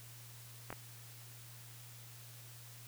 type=clicks; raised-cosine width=0.5 ms; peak=-27 dBFS; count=2; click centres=0.704 / 0.727 s; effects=added 118 Hz sine -54 dBFS peak until 2.87 s + white hiss -56 dBFS RMS until 2.87 s